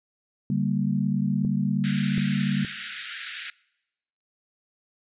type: chord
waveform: sine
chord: G minor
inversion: second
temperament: equal with one note detuned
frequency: 144.81 / 196 / 233.1 Hz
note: D3 / G3 / Bb3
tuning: -24 / 0 / 0 cents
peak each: -26 / -25 / -28 dBFS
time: 0.5-2.65 s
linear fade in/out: 2 ms
type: clicks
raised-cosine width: 3 ms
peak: -21 dBFS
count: 2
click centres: 1.449 / 2.18 s
type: high-pass noise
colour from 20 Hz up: pink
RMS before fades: -33 dBFS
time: 1.84-3.5 s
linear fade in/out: 0 ms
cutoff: 1400 Hz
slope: 96 dB/octave
effects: noise-tail reverb RT60 0.9 s tail -23 dB re dry + resampled to 8000 Hz